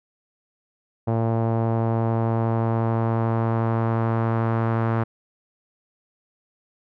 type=tone with low-pass filter sweep; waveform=sawtooth; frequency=113.9 Hz; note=A#2; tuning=40 cents flat; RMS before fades=-22 dBFS; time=1.07-5.04 s; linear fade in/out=10 ms; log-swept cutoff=760 to 1300 Hz; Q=1.6; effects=none